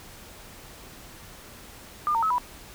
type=tone with pitch steps; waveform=sine; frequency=1205 / 914 / 1289 / 984 Hz; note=D6 / A#5 / E6 / B5; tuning=+44 / -34 / -39 / -7 cents; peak=-21 dBFS; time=2.07-2.382 s; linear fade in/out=0 ms; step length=78 ms; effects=pink hiss -46 dBFS RMS until 2.74 s